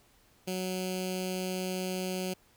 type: tone with notch filter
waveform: 10% pulse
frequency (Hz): 185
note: F#3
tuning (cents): 0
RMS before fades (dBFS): -34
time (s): 0.47-2.34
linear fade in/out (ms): 10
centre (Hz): 1100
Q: 0.55
effects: pink hiss -64 dBFS RMS until 2.56 s